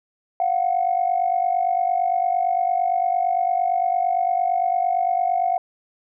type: tone pair together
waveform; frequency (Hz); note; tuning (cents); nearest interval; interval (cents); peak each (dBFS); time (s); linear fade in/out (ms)
sine; 698.5 / 747.3; F5 / F#5; 0 / +17; minor second; 117; -20; 0.4-5.58; 2
effects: tanh soft clip ceiling -11 dBFS